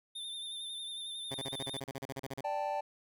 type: tone with vibrato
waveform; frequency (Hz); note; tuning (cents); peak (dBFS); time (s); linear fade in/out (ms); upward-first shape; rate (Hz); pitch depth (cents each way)
square; 3595; A7; +36; -40; 0.15-1.8; 10; sine; 11; 39
type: tone bursts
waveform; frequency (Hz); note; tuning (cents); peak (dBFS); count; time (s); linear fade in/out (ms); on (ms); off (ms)
10% pulse; 135.2; C#3; -43; -30; 16; 1.31-2.408; 2; 33; 38
type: chord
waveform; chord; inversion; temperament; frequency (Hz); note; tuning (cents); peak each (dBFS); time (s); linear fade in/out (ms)
triangle; D suspended fourth; none; equal; 587.3 / 784 / 880; D5 / G5 / A5; 0 / 0 / 0; -35; 2.44-2.81; 10
effects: none